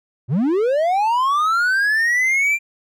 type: linear sweep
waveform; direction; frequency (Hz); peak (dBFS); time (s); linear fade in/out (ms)
triangle; up; 104.5 to 2386; -13; 0.28-2.59; 50
effects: none